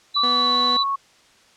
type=tone with vibrato; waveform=sine; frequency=3951 Hz; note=B7; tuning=in tune; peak=-18 dBFS; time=0.14-0.84 s; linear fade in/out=20 ms; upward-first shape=triangle; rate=14 Hz; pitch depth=13 cents each way
type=tone with pitch glide; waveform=sine; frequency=1158 to 1103.8 Hz; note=D6 to C#6; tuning=-25 to -8 cents; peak=-20 dBFS; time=0.16-0.96 s; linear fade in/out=10 ms; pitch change=-83 cents; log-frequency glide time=0.28-0.55 s
type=tone; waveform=20% pulse; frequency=246.9 Hz; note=B3; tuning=in tune; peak=-22 dBFS; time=0.23-0.77 s; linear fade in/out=5 ms
effects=white hiss -54 dBFS RMS until 1.56 s + low-pass 6000 Hz 12 dB/octave